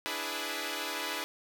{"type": "chord", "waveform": "5% pulse", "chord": "E dominant seventh", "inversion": "third", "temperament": "equal", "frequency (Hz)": [293.7, 329.6, 415.3, 493.9], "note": ["D4", "E4", "G#4", "B4"], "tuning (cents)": [0, 0, 0, 0], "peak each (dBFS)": -28, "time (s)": [0.06, 1.24], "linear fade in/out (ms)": 0, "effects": []}